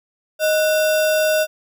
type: tone with sample-and-hold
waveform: sine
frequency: 622.3 Hz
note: D#5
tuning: in tune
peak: -14 dBFS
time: 0.39-1.47 s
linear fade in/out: 50 ms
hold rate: 2100 Hz
effects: none